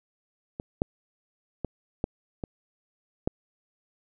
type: clicks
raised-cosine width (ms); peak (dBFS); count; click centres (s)
2; -20 / -10 / -16 / -12 / -19 / -11; 6; 0.599 / 0.819 / 1.647 / 2.041 / 2.438 / 3.275
effects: none